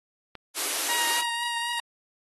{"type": "click", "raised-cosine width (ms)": 0.3, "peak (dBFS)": -23, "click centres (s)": 0.353}
{"type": "high-pass noise", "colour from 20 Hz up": "white", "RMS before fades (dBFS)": -28, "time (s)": [0.54, 1.24], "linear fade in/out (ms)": 50, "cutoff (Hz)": 280, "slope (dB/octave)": 48}
{"type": "tone with vibrato", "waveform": "15% pulse", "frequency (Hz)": 943, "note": "A#5", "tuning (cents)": 20, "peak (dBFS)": -21, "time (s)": [0.89, 1.8], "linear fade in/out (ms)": 2, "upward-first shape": "triangle", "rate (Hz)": 4, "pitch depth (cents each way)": 21}
{"effects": ["AAC 32 kbps"]}